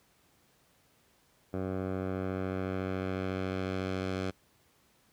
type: tone with low-pass filter sweep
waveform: 10% pulse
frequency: 94 Hz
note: F#2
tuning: 28 cents sharp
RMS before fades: -34 dBFS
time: 1.53-4.31 s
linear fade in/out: 10 ms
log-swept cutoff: 970 to 5300 Hz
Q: 0.73
effects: pink hiss -67 dBFS RMS until 5.12 s + high-pass 60 Hz 12 dB/octave